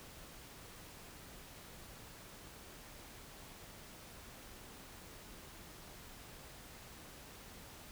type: silence
effects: pink hiss -54 dBFS RMS until 7.91 s